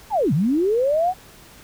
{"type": "linear two-way sweep", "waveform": "sine", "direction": "down then up", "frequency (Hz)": [930, 128.2, 761], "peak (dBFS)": -16, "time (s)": [0.1, 1.14], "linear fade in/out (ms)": 50, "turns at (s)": 0.33, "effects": ["pink hiss -46 dBFS RMS until 1.63 s"]}